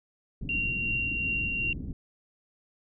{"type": "low-pass noise", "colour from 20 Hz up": "pink", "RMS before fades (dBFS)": -36, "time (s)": [0.41, 1.93], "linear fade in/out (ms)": 2, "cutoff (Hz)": 300, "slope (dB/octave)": 24}
{"type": "tone with tremolo", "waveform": "sine", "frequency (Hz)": 2759, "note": "F7", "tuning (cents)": -22, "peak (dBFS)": -26, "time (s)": [0.49, 1.73], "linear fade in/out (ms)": 2, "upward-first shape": "triangle", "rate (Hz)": 2.7, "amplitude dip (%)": 30}
{"effects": []}